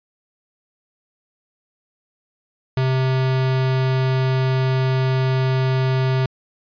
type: tone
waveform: square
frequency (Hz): 130.81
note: C3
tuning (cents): 0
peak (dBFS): -17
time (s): 2.77-6.26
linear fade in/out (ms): 2
effects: resampled to 11025 Hz